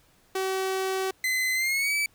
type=tone; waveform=sawtooth; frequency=380.5 Hz; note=F#4; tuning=48 cents sharp; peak=-22 dBFS; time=0.35-1.11 s; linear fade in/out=5 ms
type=tone with pitch glide; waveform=40% pulse; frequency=2039 to 2302 Hz; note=C7 to D7; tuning=-45 to -35 cents; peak=-23 dBFS; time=1.24-2.06 s; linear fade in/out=2 ms; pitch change=+210 cents; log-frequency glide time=1.54-1.95 s
effects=pink hiss -62 dBFS RMS until 2.14 s